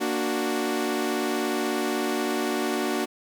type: chord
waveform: sawtooth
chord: Bb augmented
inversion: none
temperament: equal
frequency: 233.1 / 293.7 / 370 Hz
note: Bb3 / D4 / F#4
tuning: 0 / 0 / 0 cents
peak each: -26 / -25 / -24 dBFS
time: 0-3.06 s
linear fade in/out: 20 ms
effects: none